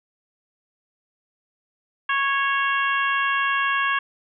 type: harmonic tone with a mistuned harmonic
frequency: 552 Hz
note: C#5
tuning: 7 cents flat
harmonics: 2 / 3 / 4 / 5 / 6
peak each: -23 / -23 / -31 / -28 / -34 dBFS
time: 2.09-3.99 s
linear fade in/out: 5 ms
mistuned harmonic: 6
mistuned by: -30 cents
effects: none